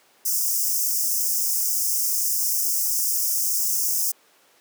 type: high-pass noise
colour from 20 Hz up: white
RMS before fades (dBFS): -23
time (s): 0.25-4.12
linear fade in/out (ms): 10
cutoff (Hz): 5100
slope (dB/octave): 96
effects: pink hiss -57 dBFS RMS until 4.6 s + high-pass 400 Hz 12 dB/octave